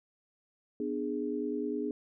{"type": "chord", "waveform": "sine", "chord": "G# diminished", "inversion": "first", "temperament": "just", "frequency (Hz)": [249.2, 299, 415.3], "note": ["B3", "D4", "G#4"], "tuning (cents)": [16, 31, 0], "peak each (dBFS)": [-36, -35, -35], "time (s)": [0.8, 1.91], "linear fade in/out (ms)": 2, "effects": []}